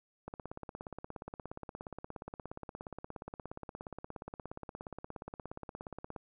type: click train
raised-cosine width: 1 ms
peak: -28 dBFS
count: 101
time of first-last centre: 0.28-6.162 s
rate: 17 Hz
effects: none